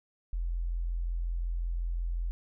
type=tone; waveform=sine; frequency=42.76 Hz; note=F1; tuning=36 cents flat; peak=-29 dBFS; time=0.33-2.31 s; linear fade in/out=0 ms; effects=none